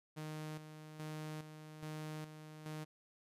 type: tone with tremolo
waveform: sawtooth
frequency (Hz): 154.5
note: D#3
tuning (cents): -12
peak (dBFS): -39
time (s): 0.16-2.85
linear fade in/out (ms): 20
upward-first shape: square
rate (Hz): 1.2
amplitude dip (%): 60
effects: resampled to 32000 Hz